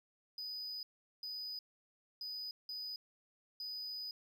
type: tone bursts at uneven times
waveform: triangle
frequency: 4978 Hz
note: D#8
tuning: in tune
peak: -40 dBFS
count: 5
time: 0.38-0.83 / 1.23-1.59 / 2.21-2.51 / 2.69-2.96 / 3.6-4.11 s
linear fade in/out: 2 ms
effects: none